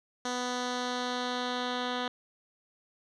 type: tone with low-pass filter sweep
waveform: 10% pulse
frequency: 248 Hz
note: B3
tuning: 7 cents sharp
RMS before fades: -33 dBFS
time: 0.25-2.08 s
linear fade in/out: 2 ms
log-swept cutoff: 5800 to 3400 Hz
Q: 2.1
effects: none